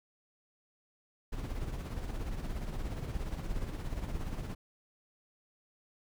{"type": "noise with tremolo", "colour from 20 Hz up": "brown", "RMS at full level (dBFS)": -35, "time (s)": [1.32, 4.55], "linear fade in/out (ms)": 10, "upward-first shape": "sine", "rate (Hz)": 17, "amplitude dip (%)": 50, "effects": []}